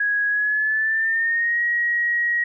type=tone with pitch glide; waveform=sine; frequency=1661.2 to 1897.2 Hz; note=G#6 to A#6; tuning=0 to +30 cents; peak=-18 dBFS; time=0-2.44 s; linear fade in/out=5 ms; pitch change=+230 cents; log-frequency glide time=0.28-1.62 s; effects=none